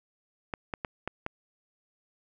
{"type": "clicks", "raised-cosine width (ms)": 0.5, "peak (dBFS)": -17, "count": 5, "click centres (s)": [0.538, 0.738, 0.848, 1.076, 1.264], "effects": []}